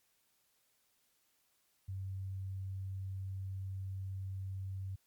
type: tone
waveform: sine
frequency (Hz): 95.8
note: G2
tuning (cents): -39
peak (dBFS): -38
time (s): 1.88-4.96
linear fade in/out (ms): 10
effects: white hiss -75 dBFS RMS until 5.06 s + MP3 96 kbps